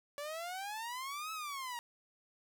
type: exponential two-way sweep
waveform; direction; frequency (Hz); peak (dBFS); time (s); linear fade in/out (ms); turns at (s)
sawtooth; up then down; 569 to 1307 to 936; -36; 0.18-1.79; 0; 1.32
effects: none